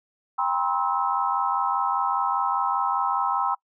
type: tone cluster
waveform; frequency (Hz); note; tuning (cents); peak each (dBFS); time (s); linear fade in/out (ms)
sine; 794 / 966 / 1051 / 1300; G5 / B5 / C6 / E6; +22 / -39 / +7 / -24; -27; 0.38-3.55; 10
effects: noise-tail reverb RT60 0.1 s tail -25 dB re dry